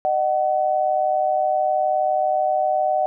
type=tone pair together; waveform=sine; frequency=613 / 752.1 Hz; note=D#5 / F#5; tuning=-26 / +28 cents; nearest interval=major third; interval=354 cents; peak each=-21 / -19 dBFS; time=0.05-3.06 s; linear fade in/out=0 ms; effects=none